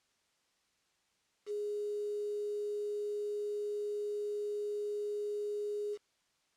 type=tone with quantisation; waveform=sine; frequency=415.1 Hz; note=G#4; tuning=1 cent flat; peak=-34 dBFS; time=1.46-5.98 s; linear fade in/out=50 ms; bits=9; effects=white hiss -75 dBFS RMS until 6.56 s + low-pass 7000 Hz 12 dB/octave